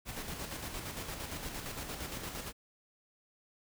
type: noise with tremolo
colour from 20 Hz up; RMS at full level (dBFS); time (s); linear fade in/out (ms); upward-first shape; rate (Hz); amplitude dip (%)
pink; -40; 0.05-2.53; 50; square; 8.7; 40
effects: none